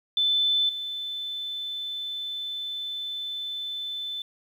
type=tone with level steps; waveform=sine; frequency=3520 Hz; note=A7; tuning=in tune; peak=-20 / -30 dBFS; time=0.17-4.22 s; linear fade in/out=2 ms; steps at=0.69 s; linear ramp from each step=2 ms; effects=9-bit